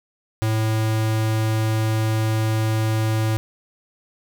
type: tone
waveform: square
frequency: 110 Hz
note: A2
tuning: in tune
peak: -19 dBFS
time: 0.42-3.37 s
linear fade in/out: 0 ms
effects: none